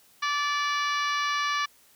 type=harmonic tone; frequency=581 Hz; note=D5; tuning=19 cents flat; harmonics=2 / 3 / 4 / 5 / 6 / 7 / 8 / 9 / 10; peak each=-27 / -31 / -34 / -37 / -39 / -39 / -42 / -44 / -42 dBFS; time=0.22-1.66 s; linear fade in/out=10 ms; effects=white hiss -59 dBFS RMS until 1.95 s